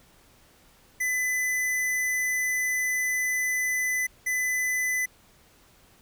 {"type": "tone pair in turn", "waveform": "square", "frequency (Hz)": [2007, 2007], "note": ["B6", "B6"], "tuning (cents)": [27, 27], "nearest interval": "unison", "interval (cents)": 0, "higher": "neither", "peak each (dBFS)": -25, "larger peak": "neither", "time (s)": [[1, 4.07], [4.26, 5.06]], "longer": "first", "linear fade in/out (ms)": 10, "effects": ["pink hiss -58 dBFS RMS until 6.01 s"]}